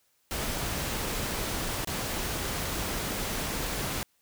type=noise with dropouts; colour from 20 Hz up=pink; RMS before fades=-32 dBFS; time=0.31-4.03 s; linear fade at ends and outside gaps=0 ms; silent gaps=1.847-1.873 s; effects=white hiss -70 dBFS RMS until 4.21 s